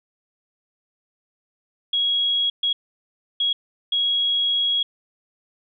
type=tone bursts at uneven times; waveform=sine; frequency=3314 Hz; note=G#7; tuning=4 cents flat; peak=-18 dBFS; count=4; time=1.93-2.5 / 2.63-2.73 / 3.4-3.53 / 3.92-4.83 s; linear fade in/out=5 ms; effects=none